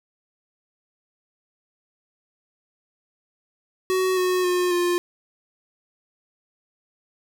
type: tone with pitch steps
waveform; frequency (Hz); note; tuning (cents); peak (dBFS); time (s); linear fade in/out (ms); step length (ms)
square; 373.5 / 366.2 / 359.1 / 352.1; F#4 / F#4 / F4 / F4; +16 / -18 / +48 / +14; -20; 3.9-4.98; 0; 270
effects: none